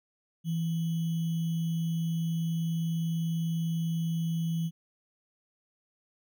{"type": "tone with sample-and-hold", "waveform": "sine", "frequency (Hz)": 164.81, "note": "E3", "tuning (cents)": 0, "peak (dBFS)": -27, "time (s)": [0.44, 4.71], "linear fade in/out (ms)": 50, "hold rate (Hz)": 3150, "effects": []}